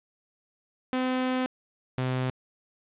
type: tone pair in turn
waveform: sawtooth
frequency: 256.1 / 128.46 Hz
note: C4 / C3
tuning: -37 / -31 cents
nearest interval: octave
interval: 1194 cents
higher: first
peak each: -21 / -22 dBFS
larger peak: first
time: 0.93-1.46 / 1.98-2.3 s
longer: first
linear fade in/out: 0 ms
effects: resampled to 8000 Hz + 9-bit